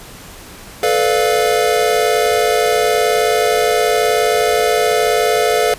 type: chord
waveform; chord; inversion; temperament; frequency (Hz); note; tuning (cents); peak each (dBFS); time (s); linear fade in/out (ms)
square; B half-diminished seventh; third; equal with one note detuned; 434.9 / 493.9 / 587.3 / 698.5; A4 / B4 / D5 / F5; -20 / 0 / 0 / 0; -17 / -19 / -21 / -18; 0.83-5.74; 2
effects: pink hiss -36 dBFS RMS until 5.78 s + resampled to 32000 Hz